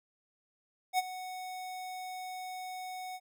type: tone with ADSR envelope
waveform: square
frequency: 740 Hz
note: F#5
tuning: in tune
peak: -25 dBFS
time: 0.93-3.2 s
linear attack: 54 ms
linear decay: 29 ms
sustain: -15 dB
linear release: 48 ms
effects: none